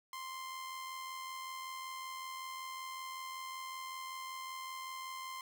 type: tone with amplitude modulation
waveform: sawtooth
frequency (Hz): 1046.5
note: C6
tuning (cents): 0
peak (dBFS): -37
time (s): 0.13-5.41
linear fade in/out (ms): 2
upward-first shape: sine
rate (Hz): 85.3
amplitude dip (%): 35
effects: none